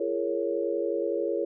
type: chord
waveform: sine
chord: Bb minor seventh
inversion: second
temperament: equal with one note detuned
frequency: 341.1 / 415.3 / 466.2 / 554.4 Hz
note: F4 / Ab4 / Bb4 / Db5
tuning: -41 / 0 / 0 / 0 cents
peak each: -31 dBFS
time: 0-1.45 s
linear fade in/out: 5 ms
effects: none